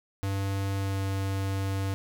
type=tone with pitch glide; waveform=square; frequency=98 to 97.21 Hz; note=G2 to G2; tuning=0 to -14 cents; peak=-28 dBFS; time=0.23-1.94 s; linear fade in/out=0 ms; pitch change=-14 cents; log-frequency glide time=0.76-0.99 s; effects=none